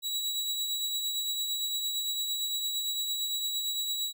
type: tone with tremolo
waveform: sawtooth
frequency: 3895 Hz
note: B7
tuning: 25 cents flat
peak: -25 dBFS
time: 0.02-4.13 s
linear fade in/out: 50 ms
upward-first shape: triangle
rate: 8.8 Hz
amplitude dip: 40%
effects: none